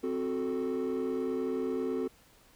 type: chord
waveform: triangle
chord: F# diminished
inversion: second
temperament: equal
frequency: 261.6 / 370 / 440 Hz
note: C4 / F#4 / A4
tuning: 0 / 0 / 0 cents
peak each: -31 dBFS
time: 0.03-2.08 s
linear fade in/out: 10 ms
effects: tanh soft clip ceiling -24 dBFS + pink hiss -61 dBFS RMS until 2.55 s